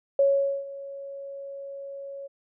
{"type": "tone with ADSR envelope", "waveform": "sine", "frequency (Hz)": 554.4, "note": "C#5", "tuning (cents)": 0, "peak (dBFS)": -16, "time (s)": [0.19, 2.28], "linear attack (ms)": 3, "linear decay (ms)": 450, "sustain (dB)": -19, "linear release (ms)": 21, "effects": []}